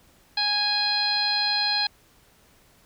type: harmonic tone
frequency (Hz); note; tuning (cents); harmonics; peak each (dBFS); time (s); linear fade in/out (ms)
828; G#5; -5; 1 / 2 / 3 / 4 / 5 / 6; -30 / -31 / -33 / -33 / -23 / -33; 0.37-1.87; 5
effects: pink hiss -58 dBFS RMS until 2.85 s